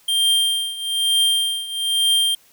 square tone with tremolo, 3180 Hz, G7, 24 cents sharp, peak -14 dBFS, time 0.08-2.35 s, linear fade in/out 5 ms, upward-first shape triangle, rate 1.1 Hz, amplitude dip 85%, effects white hiss -54 dBFS RMS until 2.52 s

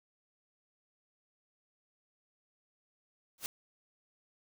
white noise with exponential growth, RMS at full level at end -32 dBFS, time 3.38-3.46 s, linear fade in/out 1 ms, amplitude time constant 17 ms, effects none

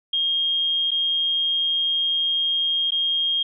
sine tone with dropouts, 3234 Hz, G#7, 47 cents flat, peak -19 dBFS, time 0.13-3.43 s, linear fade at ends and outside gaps 5 ms, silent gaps 0.908-0.915 / 2.907-2.919 s, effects none

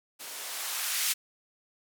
violet noise with band-pass filter sweep, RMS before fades -33 dBFS, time 0.19-1.14 s, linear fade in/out 20 ms, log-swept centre 290 to 1900 Hz, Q 0.75, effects none

